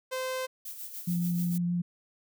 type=tone; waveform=sawtooth; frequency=517 Hz; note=C5; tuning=21 cents flat; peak=-27 dBFS; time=0.11-0.47 s; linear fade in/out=20 ms
type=noise with tremolo; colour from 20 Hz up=violet; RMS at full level=-39 dBFS; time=0.65-1.58 s; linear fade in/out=5 ms; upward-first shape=sine; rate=6.9 Hz; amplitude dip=55%
type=tone with vibrato; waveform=sine; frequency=174.61 Hz; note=F3; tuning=in tune; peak=-26 dBFS; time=1.07-1.82 s; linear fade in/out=10 ms; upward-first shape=triangle; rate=6.4 Hz; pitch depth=14 cents each way
effects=none